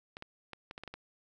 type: clicks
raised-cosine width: 0.3 ms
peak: -27 dBFS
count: 8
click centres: 0.169 / 0.224 / 0.533 / 0.711 / 0.779 / 0.836 / 0.877 / 0.94 s
effects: none